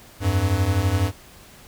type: beating tone pair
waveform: square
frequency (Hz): 87.31 / 99.31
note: F2 / G2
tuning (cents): 0 / +23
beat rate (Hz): 12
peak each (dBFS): -23 / -21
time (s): 0.2-1.12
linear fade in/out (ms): 50
effects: pink hiss -47 dBFS RMS until 1.67 s